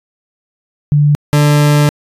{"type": "tone pair in turn", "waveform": ["sine", "40% pulse"], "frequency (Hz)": [146.83, 147.38], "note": ["D3", "D3"], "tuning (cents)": [0, 6], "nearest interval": "unison", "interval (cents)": 6, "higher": "second", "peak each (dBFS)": -6, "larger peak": "neither", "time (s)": [[0.92, 1.15], [1.33, 1.89]], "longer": "second", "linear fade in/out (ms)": 0, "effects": ["resampled to 32000 Hz"]}